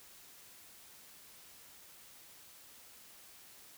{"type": "silence", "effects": ["white hiss -57 dBFS RMS until 3.77 s"]}